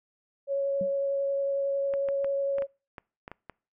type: tone with vibrato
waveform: sine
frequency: 554.4 Hz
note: C#5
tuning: in tune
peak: -25 dBFS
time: 0.47-2.67 s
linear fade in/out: 50 ms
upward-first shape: triangle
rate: 11 Hz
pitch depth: 10 cents each way
type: tone with exponential decay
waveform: sine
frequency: 190 Hz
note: F#3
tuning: 46 cents sharp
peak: -29 dBFS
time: 0.81-0.93 s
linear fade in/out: 2 ms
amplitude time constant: 24 ms
type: clicks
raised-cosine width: 0.5 ms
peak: -25 dBFS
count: 9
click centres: 1.938 / 2.087 / 2.245 / 2.584 / 2.622 / 2.982 / 3.279 / 3.316 / 3.497 s
effects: noise-tail reverb RT60 0.4 s tail -26 dB re dry